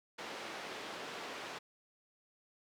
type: band-pass noise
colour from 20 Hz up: pink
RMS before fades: -45 dBFS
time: 0.18-1.59 s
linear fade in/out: 10 ms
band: 360 to 4100 Hz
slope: 12 dB/octave
effects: none